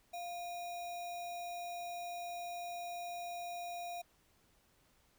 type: tone with sample-and-hold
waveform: sine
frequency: 698 Hz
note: F5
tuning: 1 cent flat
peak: -40 dBFS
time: 0.13-4.02 s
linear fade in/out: 10 ms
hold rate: 3150 Hz
effects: pink hiss -71 dBFS RMS until 5.18 s